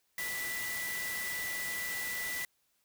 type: tone in noise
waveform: sine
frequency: 1975.5 Hz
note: B6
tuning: in tune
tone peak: -36 dBFS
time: 0.18-2.45 s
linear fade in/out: 2 ms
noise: white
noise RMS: -40 dBFS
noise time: 0.18-2.45 s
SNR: +1 dB
effects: white hiss -75 dBFS RMS until 2.84 s